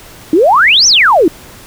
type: exponential two-way sweep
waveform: sine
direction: up then down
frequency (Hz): 293.7 to 6250 to 293.7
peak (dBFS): -4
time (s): 0.33-1.28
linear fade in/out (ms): 2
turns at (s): 0.87
effects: pink hiss -35 dBFS RMS until 1.66 s